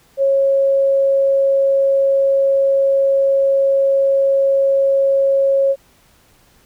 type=tone; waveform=sine; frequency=547 Hz; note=C#5; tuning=23 cents flat; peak=-11 dBFS; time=0.17-5.76 s; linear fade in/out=50 ms; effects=pink hiss -53 dBFS RMS until 6.65 s